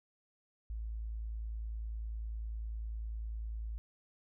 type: tone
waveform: sine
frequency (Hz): 55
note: A1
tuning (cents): 0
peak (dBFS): -37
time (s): 0.7-3.78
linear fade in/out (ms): 0
effects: none